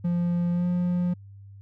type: tone with pitch glide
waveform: triangle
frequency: 173.9 to 177.35 Hz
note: F3 to F3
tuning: -7 to +27 cents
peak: -20 dBFS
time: 0.04-1.14 s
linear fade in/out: 10 ms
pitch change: +34 cents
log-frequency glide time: 0.52-0.66 s
effects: added 99 Hz sine -43 dBFS peak until 1.61 s